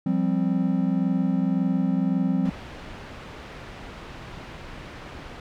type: chord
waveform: triangle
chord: F suspended second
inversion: none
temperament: just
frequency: 174.61 / 196.44 / 261.9 Hz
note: F3 / G3 / C4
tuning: 0 / +4 / +2 cents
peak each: -23 dBFS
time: 0.06-2.5 s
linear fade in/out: 5 ms
type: low-pass noise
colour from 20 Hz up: pink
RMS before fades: -40 dBFS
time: 2.45-5.4 s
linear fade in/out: 2 ms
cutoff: 3000 Hz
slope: 12 dB/octave
effects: none